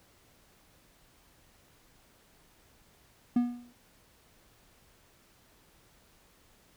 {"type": "tone with exponential decay", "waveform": "triangle", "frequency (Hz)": 242.3, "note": "B3", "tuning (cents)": -33, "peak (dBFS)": -18, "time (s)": [3.36, 3.73], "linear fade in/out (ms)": 5, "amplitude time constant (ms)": 80, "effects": ["pink hiss -63 dBFS RMS until 6.76 s"]}